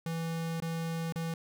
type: tone with dropouts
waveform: square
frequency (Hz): 164.81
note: E3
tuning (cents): 0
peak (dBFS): -33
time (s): 0.06-1.34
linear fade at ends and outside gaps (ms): 2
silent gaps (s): 0.602-0.622 / 1.124-1.158
effects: none